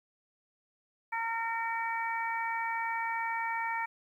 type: harmonic tone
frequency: 457.3 Hz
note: A#4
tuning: 33 cents flat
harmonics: 2 / 3 / 4 / 5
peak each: -33 / -41 / -37 / -38 dBFS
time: 1.12-3.86 s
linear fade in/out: 10 ms
effects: 11-bit